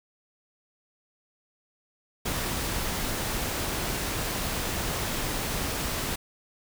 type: noise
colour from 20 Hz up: pink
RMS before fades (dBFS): -30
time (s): 2.25-6.16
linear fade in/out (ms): 10
effects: none